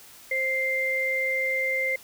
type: tone pair together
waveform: sine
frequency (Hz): 525.8 / 2093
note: C5 / C7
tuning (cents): +8 / 0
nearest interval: 2 octaves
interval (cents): 2392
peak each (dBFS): -30 / -24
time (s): 0.31-1.96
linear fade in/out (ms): 5
effects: white hiss -49 dBFS RMS until 2.03 s